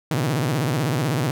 sawtooth tone with vibrato, 138.59 Hz, C#3, in tune, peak -16 dBFS, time 0.11-1.31 s, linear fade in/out 2 ms, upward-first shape sine, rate 16 Hz, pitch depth 290 cents each way, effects none

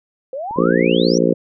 sine exponential sweep, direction up, 505 to 6000 Hz, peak -23 dBFS, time 0.33-1.18 s, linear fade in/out 2 ms
click train, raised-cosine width 2 ms, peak -23 dBFS, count 14, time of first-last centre 0.51-1.17 s, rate 19.7 Hz
harmonic tone, 58.27 Hz, A#1, in tune, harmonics 3 / 4 / 5 / 6 / 7 / 8 / 9, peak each -20 / -20 / -20 / -20 / -20 / -20 / -20 dBFS, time 0.57-1.34 s, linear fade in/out 10 ms
effects none

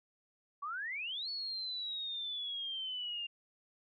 sine exponential two-way sweep, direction up then down, 1107 to 4435 to 2788 Hz, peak -37 dBFS, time 0.62-3.27 s, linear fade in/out 10 ms, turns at 1.29 s, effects none

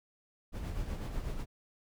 brown noise with tremolo, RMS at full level -35 dBFS, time 0.52-1.46 s, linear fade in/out 50 ms, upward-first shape sine, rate 8.1 Hz, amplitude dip 45%, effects none

